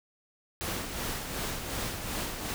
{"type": "noise with tremolo", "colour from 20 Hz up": "pink", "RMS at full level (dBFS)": -33, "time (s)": [0.61, 2.54], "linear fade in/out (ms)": 0, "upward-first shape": "sine", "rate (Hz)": 2.7, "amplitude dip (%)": 45, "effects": []}